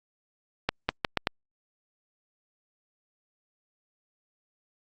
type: accelerating click train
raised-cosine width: 0.3 ms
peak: -7 dBFS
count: 5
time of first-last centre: 0.69-1.271 s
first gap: 200 ms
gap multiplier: 0.79
effects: Opus 48 kbps